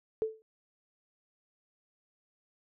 sine tone with exponential decay, 440 Hz, A4, in tune, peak -24 dBFS, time 0.22-0.42 s, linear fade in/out 0 ms, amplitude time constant 42 ms, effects none

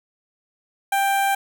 sawtooth tone with notch filter, 789 Hz, G5, 11 cents sharp, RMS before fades -20 dBFS, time 0.92-1.35 s, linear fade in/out 5 ms, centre 4900 Hz, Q 0.88, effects none

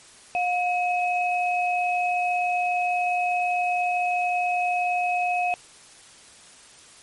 sine tone pair together, 716.4 / 2553 Hz, F5 / D#7, +44 / +44 cents, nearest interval octave + minor seventh, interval 2200 cents, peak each -22 / -27 dBFS, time 0.35-5.54 s, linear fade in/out 0 ms, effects white hiss -49 dBFS RMS until 7.02 s + MP3 48 kbps

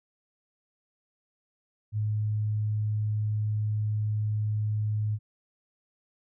sine tone, 106.5 Hz, G#2, 44 cents sharp, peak -25 dBFS, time 1.92-5.19 s, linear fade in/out 50 ms, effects none

